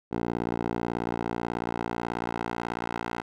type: tone with band-pass filter sweep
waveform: 10% pulse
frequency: 58.27 Hz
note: A#1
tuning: in tune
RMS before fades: -31 dBFS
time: 0.11-3.22 s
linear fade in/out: 20 ms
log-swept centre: 470 to 1100 Hz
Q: 0.83
effects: none